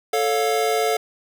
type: chord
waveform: square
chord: A augmented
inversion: none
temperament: equal with one note detuned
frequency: 440 / 554.4 / 706.6 Hz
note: A4 / C#5 / E#5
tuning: 0 / 0 / +20 cents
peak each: -22 / -28 / -23 dBFS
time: 0.13-0.97 s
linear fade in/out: 5 ms
effects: none